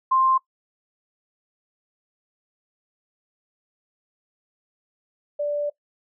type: tone pair in turn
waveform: sine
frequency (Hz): 1051 / 585.3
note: C6 / D5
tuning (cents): +7 / -6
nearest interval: minor seventh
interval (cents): 1013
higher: first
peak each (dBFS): -16 / -22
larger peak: first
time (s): 0.11-0.38 / 5.39-5.7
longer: second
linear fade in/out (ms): 10
effects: noise-tail reverb RT60 0.1 s tail -20 dB re dry